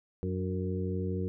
harmonic tone with a mistuned harmonic, 92.5 Hz, F#2, in tune, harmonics 1 / 2 / 3 / 4 / 5, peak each -33 / -35 / -41 / -38 / -39 dBFS, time 0.23-1.28 s, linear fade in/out 0 ms, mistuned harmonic 3, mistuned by +50 cents, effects none

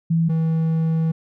sine / triangle tone pair in turn, 164.81 / 161.7 Hz, E3 / E3, 0 / -33 cents, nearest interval unison, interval 33 cents, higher first, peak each -15 dBFS, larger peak neither, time 0.1-0.29 / 0.29-1.12 s, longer second, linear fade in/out 10 ms, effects none

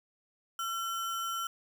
sine tone with sample-and-hold, 1356 Hz, E6, 49 cents sharp, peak -32 dBFS, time 0.59-1.47 s, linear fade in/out 2 ms, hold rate 4410 Hz, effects none

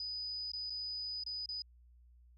sine tone with dropouts, 4978 Hz, D#8, in tune, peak -38 dBFS, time 0-1.62 s, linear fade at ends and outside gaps 2 ms, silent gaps 0.518-0.534 / 0.698-0.703 / 1.237-1.263 / 1.459-1.489 s, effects added 60 Hz sine -59 dBFS peak until 2.37 s

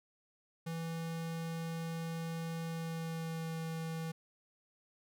square tone with pitch glide, 164.81 to 162.63 Hz, E3 to E3, 0 to -23 cents, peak -38 dBFS, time 0.66-4.12 s, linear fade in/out 10 ms, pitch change -23 cents, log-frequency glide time 2.64-3.59 s, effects none

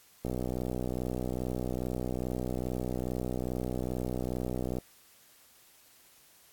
click train, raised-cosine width 2 ms, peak -20 dBFS, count 284, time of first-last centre 0.25-4.785 s, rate 62.4 Hz, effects white hiss -60 dBFS RMS until 6.52 s + AAC 64 kbps

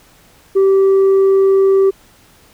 sine tone, 387.9 Hz, G4, 18 cents flat, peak -5 dBFS, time 0.55-1.91 s, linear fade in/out 20 ms, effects tanh soft clip ceiling -7 dBFS + pink hiss -48 dBFS RMS until 2.53 s

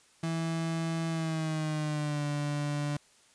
35% pulse tone with pitch glide, 164.1 to 146.2 Hz, E3 to D3, -8 to -7 cents, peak -28 dBFS, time 0.23-2.97 s, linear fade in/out 5 ms, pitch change -199 cents, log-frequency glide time 1.09-2.24 s, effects white hiss -62 dBFS RMS until 3.34 s + resampled to 22050 Hz

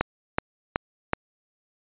click train, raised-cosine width 0.5 ms, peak -6 dBFS, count 4, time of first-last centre 0.01-1.134 s, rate 2.67 Hz, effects resampled to 8000 Hz

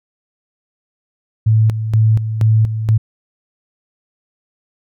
sine tone with tremolo, 110 Hz, A2, in tune, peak -8 dBFS, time 1.46-2.98 s, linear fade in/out 10 ms, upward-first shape square, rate 2.1 Hz, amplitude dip 65%, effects none

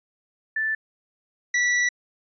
sine / 45% pulse tone pair in turn, 1760 / 1954 Hz, A6 / B6, 0 / -19 cents, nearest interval major second, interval 181 cents, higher second, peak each -22 / -19 dBFS, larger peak second, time 0.56-0.75 / 1.54-1.89 s, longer second, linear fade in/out 5 ms, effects resampled to 16000 Hz

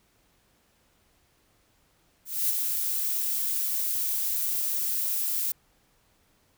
violet noise with ADSR envelope, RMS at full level -24 dBFS, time 2.25-5.52 s, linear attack 240 ms, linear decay 28 ms, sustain -4 dB, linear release 5 ms, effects pink hiss -66 dBFS RMS until 6.57 s

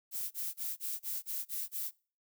violet noise bursts, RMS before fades -37 dBFS, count 8, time 0.11-1.913 s, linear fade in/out 50 ms, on 200 ms, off 29 ms, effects noise-tail reverb RT60 0.4 s tail -25 dB re dry

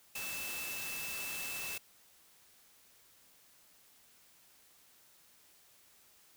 sine tone in noise, 2637 Hz, E7, in tune, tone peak -42 dBFS, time 0.15-1.78 s, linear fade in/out 5 ms, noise white, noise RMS -42 dBFS, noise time 0.15-1.78 s, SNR -3 dB, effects white hiss -64 dBFS RMS until 6.36 s

